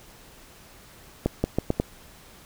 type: accelerating click train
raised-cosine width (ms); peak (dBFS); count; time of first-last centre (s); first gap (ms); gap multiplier
2; -8; 5; 1.26-1.8; 180; 0.81
effects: pink hiss -50 dBFS RMS until 2.45 s